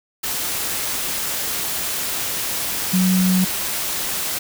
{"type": "tone in noise", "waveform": "sine", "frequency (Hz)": 185, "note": "F#3", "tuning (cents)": 0, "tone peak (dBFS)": -14, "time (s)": [2.93, 3.45], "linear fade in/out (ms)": 10, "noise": "white", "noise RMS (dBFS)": -24, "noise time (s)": [0.23, 4.39], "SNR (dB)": 7, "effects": []}